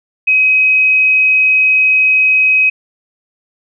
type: tone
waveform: sine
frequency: 2533 Hz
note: D#7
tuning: 30 cents sharp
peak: -7 dBFS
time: 0.27-2.7 s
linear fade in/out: 10 ms
effects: none